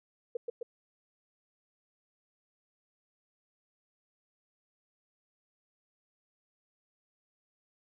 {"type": "tone with echo", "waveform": "sine", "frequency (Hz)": 474.9, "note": "A#4", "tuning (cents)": 32, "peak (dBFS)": -30, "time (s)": [0.35, 0.37], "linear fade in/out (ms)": 5, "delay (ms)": 130, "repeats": 2, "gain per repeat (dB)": -2, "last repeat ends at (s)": 0.63, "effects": []}